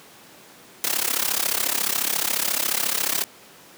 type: noise with amplitude modulation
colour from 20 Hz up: white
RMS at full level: -20 dBFS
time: 0.84-3.24 s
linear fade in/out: 0 ms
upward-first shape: sine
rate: 34.2 Hz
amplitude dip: 85%
effects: pink hiss -47 dBFS RMS until 3.77 s + high-pass 200 Hz 12 dB/octave